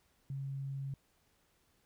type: tone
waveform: sine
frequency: 136.9 Hz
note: C#3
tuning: 21 cents flat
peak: -37 dBFS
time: 0.3-0.94 s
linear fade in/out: 2 ms
effects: pink hiss -73 dBFS RMS until 1.85 s